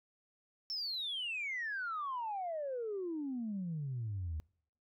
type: exponential sweep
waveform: sine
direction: down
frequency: 5440 to 74.6 Hz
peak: -35 dBFS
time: 0.7-4.4 s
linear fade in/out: 0 ms
effects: noise-tail reverb RT60 0.6 s tail -26 dB re dry + tanh soft clip ceiling -32 dBFS